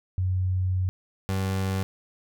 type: tone pair in turn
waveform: sine / 30% pulse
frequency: 92.5 / 95.71 Hz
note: F#2 / G2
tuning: 0 / -41 cents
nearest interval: minor second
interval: 59 cents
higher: second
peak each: -22 dBFS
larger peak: neither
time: 0.18-0.89 / 1.29-1.83 s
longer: first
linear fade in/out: 0 ms
effects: none